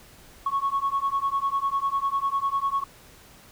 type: beating tone pair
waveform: sine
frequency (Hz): 1100 / 1110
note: C#6 / C#6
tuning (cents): -14 / +2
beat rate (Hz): 10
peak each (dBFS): -25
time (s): 0.46-2.84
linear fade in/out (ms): 5
effects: tanh soft clip ceiling -17 dBFS + pink hiss -51 dBFS RMS until 3.51 s